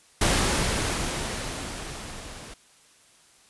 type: noise with level ramp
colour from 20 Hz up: pink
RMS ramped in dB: -21 to -42 dBFS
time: 0.21-2.54 s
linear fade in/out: 5 ms
effects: white hiss -57 dBFS RMS until 3.49 s + resampled to 24000 Hz